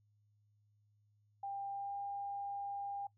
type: tone with pitch glide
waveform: sine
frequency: 795 to 801.9 Hz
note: G5 to G5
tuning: +24 to +39 cents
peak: -39 dBFS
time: 1.43-3.07 s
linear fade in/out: 5 ms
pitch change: +15 cents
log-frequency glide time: 1.72-1.95 s
effects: noise-tail reverb RT60 0.1 s tail -20 dB re dry + added 104 Hz sine -70 dBFS peak until 3.17 s